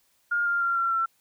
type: tone with pitch steps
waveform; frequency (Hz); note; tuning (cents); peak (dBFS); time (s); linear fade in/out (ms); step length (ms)
sine; 1415 / 1397.9 / 1381.1 / 1364.4 / 1348; F6 / F6 / F6 / F6 / E6; +22 / +1 / -20 / -41 / +38; -22; 0.31-1.06; 10; 150
effects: white hiss -67 dBFS RMS until 1.2 s